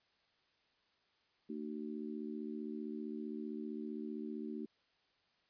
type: harmonic tone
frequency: 75.4 Hz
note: D2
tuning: 46 cents sharp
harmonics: 3 / 4 / 5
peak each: -43 / -45 / -47 dBFS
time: 1.49-4.66 s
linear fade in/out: 10 ms
effects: white hiss -75 dBFS RMS until 5.49 s + resampled to 11025 Hz